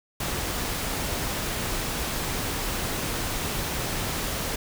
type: noise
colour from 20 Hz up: pink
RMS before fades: -29 dBFS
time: 0.2-4.56 s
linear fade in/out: 5 ms
effects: none